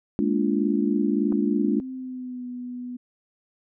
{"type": "chord", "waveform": "sine", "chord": "Bb dominant seventh", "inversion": "third", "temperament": "just", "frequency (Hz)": [209.8, 233.1, 291.4, 349.6], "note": ["Ab3", "Bb3", "D4", "F4"], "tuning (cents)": [18, 0, -13, 2], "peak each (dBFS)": [-24, -27, -24, -28], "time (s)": [0.19, 1.8], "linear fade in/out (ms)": 0}
{"type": "clicks", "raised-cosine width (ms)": 1, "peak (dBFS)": [-27, -27], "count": 2, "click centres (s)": [1.322, 1.326]}
{"type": "tone with pitch glide", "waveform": "sine", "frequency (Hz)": [259.9, 247], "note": ["C4", "B3"], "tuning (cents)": [-11, 0], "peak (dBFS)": -31, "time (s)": [1.61, 2.97], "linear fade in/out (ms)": 10, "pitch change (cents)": -89, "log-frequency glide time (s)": [1.93, 2.47]}
{"effects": []}